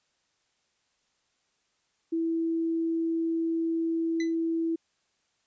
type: tone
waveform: sine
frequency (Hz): 329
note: E4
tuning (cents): -3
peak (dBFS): -25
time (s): 2.12-4.76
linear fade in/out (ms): 10
type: tone with exponential decay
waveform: sawtooth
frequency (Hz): 2007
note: B6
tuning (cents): +27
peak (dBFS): -28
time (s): 4.2-4.35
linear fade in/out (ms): 2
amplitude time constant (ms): 31
effects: white hiss -73 dBFS RMS until 5.46 s + resampled to 16000 Hz